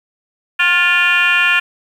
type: tone with frequency modulation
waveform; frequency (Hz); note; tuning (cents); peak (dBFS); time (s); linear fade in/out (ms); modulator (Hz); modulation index
sine; 2093; C7; 0; -9; 0.59-1.6; 10; 340; 2.4
effects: tanh soft clip ceiling -5 dBFS + 7-bit